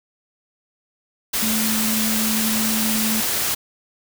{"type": "tone in noise", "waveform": "sine", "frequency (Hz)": 219.3, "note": "A3", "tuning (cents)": -6, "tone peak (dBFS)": -22, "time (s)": [1.42, 3.21], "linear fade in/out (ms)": 10, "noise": "white", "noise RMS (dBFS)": -22, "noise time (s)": [1.33, 3.55], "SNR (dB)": -3, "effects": []}